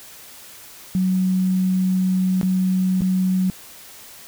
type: tone with dropouts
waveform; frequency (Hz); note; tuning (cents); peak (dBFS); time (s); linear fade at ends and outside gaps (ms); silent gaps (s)
sine; 186.1; F#3; +10; -16; 0.95-3.5; 0; 2.413-2.43 / 3.008-3.019
effects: white hiss -42 dBFS RMS until 4.27 s